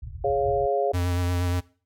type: low-pass noise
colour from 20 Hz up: white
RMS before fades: -36 dBFS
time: 0.02-0.67 s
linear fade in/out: 10 ms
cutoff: 130 Hz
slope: 96 dB/octave
type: chord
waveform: sine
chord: Db major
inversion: second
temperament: equal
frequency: 415.3 / 554.4 / 698.5 Hz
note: Ab4 / Db5 / F5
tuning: 0 / 0 / 0 cents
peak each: -25 dBFS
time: 0.24-0.92 s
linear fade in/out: 5 ms
type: tone with vibrato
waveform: square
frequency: 88.7 Hz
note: F2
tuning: 27 cents sharp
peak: -23 dBFS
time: 0.93-1.61 s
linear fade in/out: 20 ms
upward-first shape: sine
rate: 8.4 Hz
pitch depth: 21 cents each way
effects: noise-tail reverb RT60 0.4 s tail -20 dB re dry